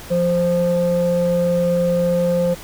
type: tone pair together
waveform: sine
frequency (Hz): 174.63 / 523.3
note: F3 / C5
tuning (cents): 0 / 0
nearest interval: octave + perfect fifth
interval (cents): 1900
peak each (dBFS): -18 / -15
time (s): 0.1-2.55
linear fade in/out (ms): 20
effects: tanh soft clip ceiling -10 dBFS + pink hiss -37 dBFS RMS until 2.63 s